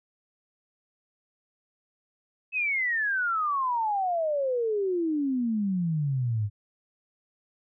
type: exponential sweep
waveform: sine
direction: down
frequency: 2610 to 100 Hz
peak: -24 dBFS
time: 2.52-6.5 s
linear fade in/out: 50 ms
effects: none